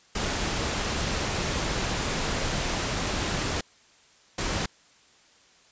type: noise bursts at uneven times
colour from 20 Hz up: pink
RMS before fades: -28 dBFS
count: 2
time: 0.15-3.61 / 4.38-4.66 s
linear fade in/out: 5 ms
effects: white hiss -58 dBFS RMS until 5.71 s + resampled to 16000 Hz